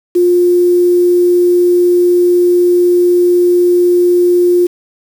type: tone with quantisation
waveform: sine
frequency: 354 Hz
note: F4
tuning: 23 cents sharp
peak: -6 dBFS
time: 0.15-4.67 s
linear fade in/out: 10 ms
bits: 5
effects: none